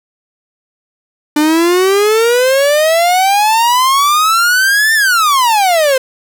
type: exponential two-way sweep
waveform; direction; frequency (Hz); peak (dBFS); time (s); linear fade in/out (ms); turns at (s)
45% pulse; up then down; 295.5 to 1808 to 511; -8; 1.36-5.98; 5; 4.94
effects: none